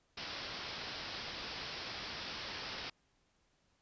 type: low-pass noise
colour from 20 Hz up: white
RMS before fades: -44 dBFS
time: 0.17-2.9 s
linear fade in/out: 5 ms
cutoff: 5400 Hz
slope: 96 dB/octave
effects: pink hiss -75 dBFS RMS until 3.81 s + resampled to 16000 Hz